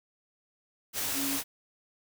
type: tone in noise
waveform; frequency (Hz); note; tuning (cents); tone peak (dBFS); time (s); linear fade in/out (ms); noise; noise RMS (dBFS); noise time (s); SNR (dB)
sine; 277.2; C#4; 0; -33; 1.13-1.4; 50; white; -32; 0.93-1.44; -4
effects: none